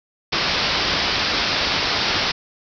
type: low-pass noise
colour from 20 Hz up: white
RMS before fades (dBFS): -21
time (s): 0.32-2.32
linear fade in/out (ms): 10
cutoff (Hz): 5400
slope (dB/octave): 96
effects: none